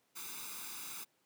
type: noise with comb filter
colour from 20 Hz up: white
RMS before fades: -45 dBFS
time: 0.15-1.05 s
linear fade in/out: 20 ms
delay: 0.81 ms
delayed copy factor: +0.8
effects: pink hiss -75 dBFS RMS until 1.25 s + high-pass 200 Hz 12 dB/octave